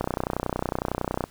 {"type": "click train", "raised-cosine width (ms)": 1, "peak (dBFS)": -11, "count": 39, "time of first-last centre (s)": [0.01, 1.24], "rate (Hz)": 30.9, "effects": ["pink hiss -53 dBFS RMS until 1.3 s"]}